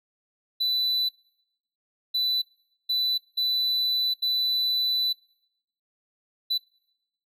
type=tone bursts at uneven times; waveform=triangle; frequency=3986 Hz; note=B7; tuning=15 cents sharp; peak=-21 dBFS; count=6; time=0.6-1.09 / 2.14-2.42 / 2.89-3.18 / 3.37-4.14 / 4.22-5.13 / 6.5-6.58 s; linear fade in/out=10 ms; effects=noise-tail reverb RT60 0.9 s tail -25 dB re dry